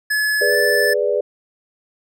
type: tone with pitch glide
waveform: square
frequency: 1708 to 1748.9 Hz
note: G#6 to A6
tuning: +48 to -11 cents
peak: -17 dBFS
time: 0.1-0.94 s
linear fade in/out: 10 ms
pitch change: +41 cents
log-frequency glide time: 0.44-0.55 s
type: chord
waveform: sine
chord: G# diminished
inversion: none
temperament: equal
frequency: 415.3 / 493.9 / 587.3 Hz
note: G#4 / B4 / D5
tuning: 0 / 0 / 0 cents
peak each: -20 dBFS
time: 0.41-1.21 s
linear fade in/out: 5 ms
effects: none